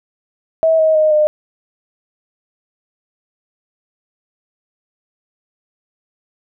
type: tone with pitch steps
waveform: sine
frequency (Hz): 646 / 632.7 / 619.7 / 606.9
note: E5 / D#5 / D#5 / D#5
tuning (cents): -35 / +29 / -7 / -43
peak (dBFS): -9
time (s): 0.63-1.27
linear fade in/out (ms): 0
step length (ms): 160
effects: none